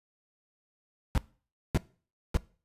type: noise bursts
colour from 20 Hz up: brown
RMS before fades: -24 dBFS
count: 3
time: 1.15-2.371 s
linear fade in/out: 0 ms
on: 27 ms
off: 570 ms
effects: noise-tail reverb RT60 0.4 s tail -21 dB re dry + resampled to 32000 Hz